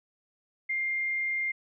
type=tone; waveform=sine; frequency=2110 Hz; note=C7; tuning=14 cents sharp; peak=-27 dBFS; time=0.69-1.52 s; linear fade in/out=10 ms; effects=none